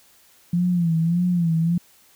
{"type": "tone with vibrato", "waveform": "sine", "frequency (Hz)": 170.7, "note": "F3", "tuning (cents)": -39, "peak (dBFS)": -17, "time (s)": [0.53, 1.78], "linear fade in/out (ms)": 5, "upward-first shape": "sine", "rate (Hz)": 1.7, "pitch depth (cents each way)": 87, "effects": ["white hiss -55 dBFS RMS until 2.15 s"]}